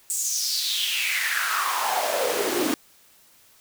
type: noise with high-pass filter sweep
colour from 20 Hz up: pink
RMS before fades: -25 dBFS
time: 0.1-2.74 s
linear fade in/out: 0 ms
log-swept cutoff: 8100 to 280 Hz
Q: 5.1
effects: white hiss -56 dBFS RMS until 3.6 s